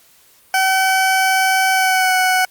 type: tone with pitch glide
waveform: 20% pulse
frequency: 761 to 743.2 Hz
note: F#5 to F#5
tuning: +48 to +7 cents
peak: -8 dBFS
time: 0.54-2.45 s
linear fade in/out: 2 ms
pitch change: -41 cents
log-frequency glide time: 1.72-2.14 s
effects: white hiss -51 dBFS RMS until 2.5 s + Opus 48 kbps